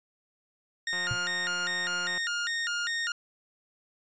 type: tone with vibrato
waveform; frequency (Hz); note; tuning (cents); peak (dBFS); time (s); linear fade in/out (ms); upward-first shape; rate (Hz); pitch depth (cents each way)
sawtooth; 1618; G#6; -46; -25; 0.87-3.12; 2; square; 2.5; 230
type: click train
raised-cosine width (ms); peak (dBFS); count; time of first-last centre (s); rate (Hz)
0.5; -26; 223; 0.93-2.177; 178
type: tone with exponential decay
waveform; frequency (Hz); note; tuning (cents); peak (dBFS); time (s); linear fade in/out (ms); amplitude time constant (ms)
sine; 120; B2; -49; -25; 1.11-1.2; 0; 19
effects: resampled to 16000 Hz